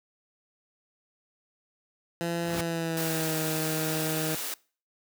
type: tone with pitch glide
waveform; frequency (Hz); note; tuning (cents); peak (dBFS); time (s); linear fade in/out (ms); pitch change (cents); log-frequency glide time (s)
15% pulse; 169.7 to 157.42; F3 to D#3; -49 to +21; -22; 2.21-4.35; 0; -130; 2.51-3.39
type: noise with exponential growth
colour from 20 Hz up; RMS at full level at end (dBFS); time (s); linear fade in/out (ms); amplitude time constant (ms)
pink; -29; 2.28-2.61; 5; 70
type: high-pass noise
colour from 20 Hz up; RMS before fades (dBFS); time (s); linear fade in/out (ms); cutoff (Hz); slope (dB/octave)
white; -34; 2.97-4.54; 2; 240; 96
effects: noise-tail reverb RT60 0.4 s tail -23 dB re dry + high-pass 80 Hz 12 dB/octave